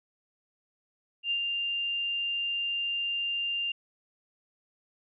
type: tone with ADSR envelope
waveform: sine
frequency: 2794 Hz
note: F7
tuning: in tune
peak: -25 dBFS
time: 1.23-3.72 s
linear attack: 78 ms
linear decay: 82 ms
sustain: -3 dB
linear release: 5 ms
effects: none